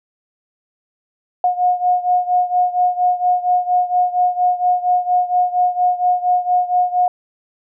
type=beating tone pair; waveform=sine; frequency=720 / 724.3 Hz; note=F#5 / F#5; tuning=-47 / -37 cents; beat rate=4.3 Hz; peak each=-15 / -18 dBFS; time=1.44-7.08 s; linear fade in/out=2 ms; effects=none